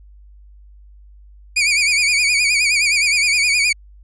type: tone with vibrato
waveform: sawtooth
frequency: 2349 Hz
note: D7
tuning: in tune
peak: -10 dBFS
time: 1.56-3.73 s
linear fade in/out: 10 ms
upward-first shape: sine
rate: 9.6 Hz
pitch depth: 97 cents each way
effects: added 50 Hz sine -41 dBFS peak until 4.03 s + resampled to 22050 Hz